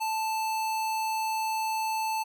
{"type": "tone", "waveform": "square", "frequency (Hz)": 880, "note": "A5", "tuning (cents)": 0, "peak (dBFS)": -28, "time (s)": [0, 2.24], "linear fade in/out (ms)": 20, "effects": []}